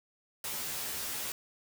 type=noise with comb filter; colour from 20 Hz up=white; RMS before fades=-37 dBFS; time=0.44-1.32 s; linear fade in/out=2 ms; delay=13 ms; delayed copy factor=+0.9; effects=none